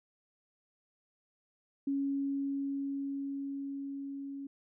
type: tone with level ramp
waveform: sine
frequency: 277.2 Hz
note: C#4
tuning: in tune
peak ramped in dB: -29 to -39 dBFS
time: 1.87-4.47 s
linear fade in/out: 5 ms
effects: none